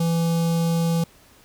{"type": "tone with notch filter", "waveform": "square", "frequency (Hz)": 166.8, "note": "E3", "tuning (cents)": 21, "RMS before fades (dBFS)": -21, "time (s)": [0, 1.04], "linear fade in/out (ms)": 5, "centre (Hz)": 1800, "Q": 0.77, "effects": ["pink hiss -53 dBFS RMS until 1.44 s"]}